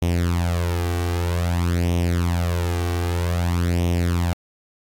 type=tone with flanger; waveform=sawtooth; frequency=86.7 Hz; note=F2; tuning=12 cents flat; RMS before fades=-21 dBFS; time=0.02-4.33 s; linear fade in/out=0 ms; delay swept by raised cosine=0.33 to 2.63 ms; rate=0.52 Hz; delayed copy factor=+0.7; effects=AAC 64 kbps